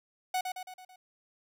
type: tone with echo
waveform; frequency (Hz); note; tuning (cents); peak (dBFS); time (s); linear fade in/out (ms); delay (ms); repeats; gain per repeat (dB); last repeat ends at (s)
45% pulse; 740; F#5; 0; -28; 0.34-0.41; 5; 110; 5; -5; 0.96
effects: none